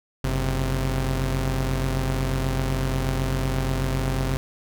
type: tone pair together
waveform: sawtooth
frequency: 46.49 / 131.4 Hz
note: F#1 / C3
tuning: +9 / +8 cents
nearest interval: octave + tritone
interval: 1799 cents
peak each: -21 dBFS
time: 0.24-4.37 s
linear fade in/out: 0 ms
effects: none